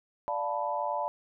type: chord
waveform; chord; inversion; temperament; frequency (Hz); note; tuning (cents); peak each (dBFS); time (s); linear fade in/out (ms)
sine; B half-diminished seventh; first; equal; 587.3 / 698.5 / 880 / 987.8; D5 / F5 / A5 / B5; 0 / 0 / 0 / 0; -34 / -36 / -33 / -34; 0.28-1.08; 0
effects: none